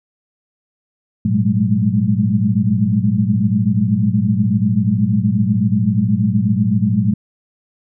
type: tone cluster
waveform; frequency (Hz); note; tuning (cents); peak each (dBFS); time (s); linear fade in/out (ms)
sine; 106.9 / 119.6 / 184.9 / 203.9 / 212.1; A2 / A#2 / F#3 / G#3 / G#3; -49 / +45 / -1 / -32 / +37; -19; 1.25-7.14; 5
effects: none